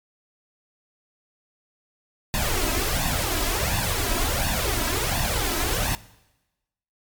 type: noise with flanger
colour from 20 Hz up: pink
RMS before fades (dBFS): -24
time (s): 2.34-5.95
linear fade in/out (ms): 0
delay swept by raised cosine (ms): 1.1 to 3.1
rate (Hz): 1.4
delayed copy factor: +0.7
effects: noise-tail reverb RT60 1.0 s tail -20 dB re dry + MP3 96 kbps